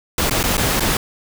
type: noise with dropouts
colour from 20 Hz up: pink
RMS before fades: -18 dBFS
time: 0.18-0.97 s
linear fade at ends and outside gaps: 2 ms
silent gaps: 0.297-0.309 / 0.43-0.438 / 0.57-0.578 / 0.797-0.805 s
effects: none